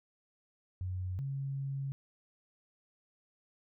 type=tone pair in turn; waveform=sine; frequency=91.9 / 137.16 Hz; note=F#2 / C#3; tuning=-11 / -18 cents; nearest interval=perfect fifth; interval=693 cents; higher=second; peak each=-34 / -34 dBFS; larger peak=neither; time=0.81-1.19 / 1.19-1.92 s; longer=second; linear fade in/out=0 ms; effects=none